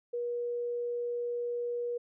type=tone; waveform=sine; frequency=480 Hz; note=B4; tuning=49 cents flat; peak=-31 dBFS; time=0.13-1.98 s; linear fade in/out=10 ms; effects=none